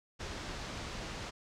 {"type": "low-pass noise", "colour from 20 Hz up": "pink", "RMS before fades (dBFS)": -42, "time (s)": [0.19, 1.31], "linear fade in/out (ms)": 20, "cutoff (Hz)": 6600, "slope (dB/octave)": 24, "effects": []}